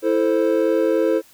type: chord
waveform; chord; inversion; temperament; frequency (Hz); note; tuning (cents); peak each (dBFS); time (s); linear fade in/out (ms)
triangle; A minor; second; equal; 329.6 / 440 / 523.3; E4 / A4 / C5; 0 / 0 / 0; -18; 0.02-1.22; 50
effects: white hiss -51 dBFS RMS until 1.33 s